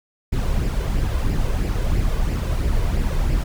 brown noise with flanger, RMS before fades -20 dBFS, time 0.32-3.44 s, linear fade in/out 10 ms, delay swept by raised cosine 0.39 to 1.99 ms, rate 3 Hz, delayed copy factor +0.5, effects none

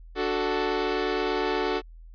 sawtooth chord, D major, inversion none, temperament equal with one note detuned, 293.7 / 371.5 / 440 Hz, D4 / F#4 / A4, 0 / +7 / 0 cents, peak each -28 / -24 / -24 dBFS, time 0.15-1.82 s, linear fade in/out 50 ms, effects added 41 Hz sine -43 dBFS peak until 2.14 s + resampled to 11025 Hz

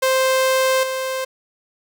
sawtooth tone with level steps, 523.3 Hz, C5, in tune, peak -11 / -18 dBFS, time 0.02-1.25 s, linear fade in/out 10 ms, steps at 0.83 s, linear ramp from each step 5 ms, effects none

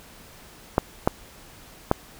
clicks, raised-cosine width 1 ms, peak -3 dBFS, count 3, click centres 0.781 / 1.075 / 1.914 s, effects pink hiss -48 dBFS RMS until 2.19 s

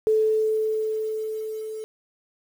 sine tone with level ramp, 435.7 Hz, A4, 17 cents flat, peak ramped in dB -16 to -31 dBFS, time 0.07-1.84 s, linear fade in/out 0 ms, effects 8-bit

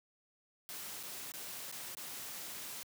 white noise with dropouts, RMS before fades -45 dBFS, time 0.69-2.83 s, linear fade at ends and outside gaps 0 ms, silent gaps 1.029-1.034 / 1.319-1.338 / 1.715-1.725 / 1.949-1.97 s, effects high-pass 100 Hz 12 dB/octave

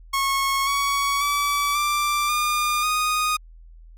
sawtooth tone with pitch steps, 1094 / 1121.5 / 1149.7 / 1178.6 / 1208.3 / 1238.7 Hz, C#6 / C#6 / D6 / D6 / D6 / D#6, -23 / +20 / -37 / +6 / +49 / -8 cents, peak -16 dBFS, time 0.13-3.37 s, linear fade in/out 10 ms, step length 540 ms, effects added 41 Hz sine -42 dBFS peak until 3.97 s + MP3 64 kbps

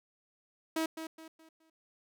sawtooth tone with echo, 321.1 Hz, E4, 45 cents flat, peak -26 dBFS, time 0.76-0.86 s, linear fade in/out 5 ms, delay 210 ms, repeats 4, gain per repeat -9 dB, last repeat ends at 1.7 s, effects none

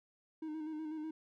triangle tone with vibrato, 311.1 Hz, D#4, in tune, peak -37 dBFS, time 0.42-1.11 s, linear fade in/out 5 ms, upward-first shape square, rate 8.1 Hz, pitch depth 33 cents each way, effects none

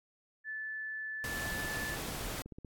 sine tone, 1744 Hz, A6, 16 cents flat, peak -37 dBFS, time 0.44-1.98 s, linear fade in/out 50 ms
pink noise, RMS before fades -40 dBFS, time 1.24-2.42 s, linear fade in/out 0 ms
click train, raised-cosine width 3 ms, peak -33 dBFS, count 20, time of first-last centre 1.46-2.647 s, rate 16 Hz
effects AAC 64 kbps

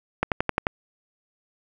click train, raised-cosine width 0.5 ms, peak -6 dBFS, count 6, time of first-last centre 0.23-0.669 s, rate 11.4 Hz, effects none

